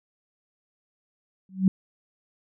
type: tone with exponential growth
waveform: sine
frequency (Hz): 189.4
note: F#3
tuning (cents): +41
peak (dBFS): -12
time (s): 1.49-1.68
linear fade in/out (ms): 2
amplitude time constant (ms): 40
effects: none